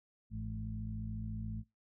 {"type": "harmonic tone with a mistuned harmonic", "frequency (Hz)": 54.1, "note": "A1", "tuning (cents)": -29, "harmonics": [1, 2, 3, 4], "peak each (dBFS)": [-42, -41, -50, -44], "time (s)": [0.3, 1.64], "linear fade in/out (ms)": 50, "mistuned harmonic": 3, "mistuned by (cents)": 55, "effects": ["noise-tail reverb RT60 0.2 s tail -23 dB re dry"]}